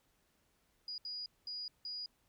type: tone bursts at uneven times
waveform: sine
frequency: 4899 Hz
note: D#8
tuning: 28 cents flat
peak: -40 dBFS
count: 4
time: 0.88-0.98 / 1.05-1.26 / 1.47-1.68 / 1.85-2.06 s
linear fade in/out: 2 ms
effects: pink hiss -75 dBFS RMS until 2.28 s